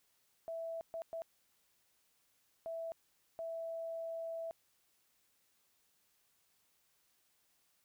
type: tone bursts at uneven times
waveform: sine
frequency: 659.3 Hz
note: E5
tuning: in tune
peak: -39 dBFS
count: 5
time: 0.48-0.81 / 0.94-1.02 / 1.13-1.22 / 2.66-2.92 / 3.39-4.51 s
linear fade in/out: 0 ms
effects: white hiss -75 dBFS RMS until 7.84 s